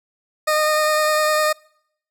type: tone with vibrato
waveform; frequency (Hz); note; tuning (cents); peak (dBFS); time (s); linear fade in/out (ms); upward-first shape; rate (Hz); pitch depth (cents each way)
20% pulse; 613; D#5; -26; -11; 0.47-1.53; 10; sine; 9.9; 12
effects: noise-tail reverb RT60 0.7 s tail -26 dB re dry